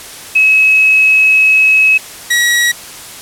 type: tone pair in turn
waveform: sine / sawtooth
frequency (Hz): 2568 / 1916.1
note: E7 / A#6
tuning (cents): -46 / +47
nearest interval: perfect fourth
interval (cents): 507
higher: first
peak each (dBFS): -5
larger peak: neither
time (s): 0.35-1.98 / 2.3-2.72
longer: first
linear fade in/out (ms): 10
effects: white hiss -30 dBFS RMS until 3.21 s + low-pass 12000 Hz 12 dB/octave